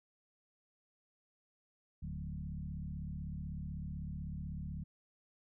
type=tone with frequency modulation; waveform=sine; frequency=116.54 Hz; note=A#2; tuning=in tune; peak=-39 dBFS; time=2.02-4.84 s; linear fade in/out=10 ms; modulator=36 Hz; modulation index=2.1; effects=none